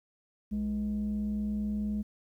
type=tone pair together; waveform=sine; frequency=61.74 / 209.4 Hz; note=B1 / G#3; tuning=0 / +15 cents; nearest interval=octave + major sixth; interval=2115 cents; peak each=-36 / -28 dBFS; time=0.51-2.03 s; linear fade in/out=20 ms; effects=tanh soft clip ceiling -26 dBFS + 11-bit